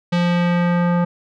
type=tone with low-pass filter sweep; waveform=square; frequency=174.61 Hz; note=F3; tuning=in tune; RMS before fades=-17 dBFS; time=0.12-1.05 s; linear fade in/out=10 ms; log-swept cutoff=3900 to 1200 Hz; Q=1.3; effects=none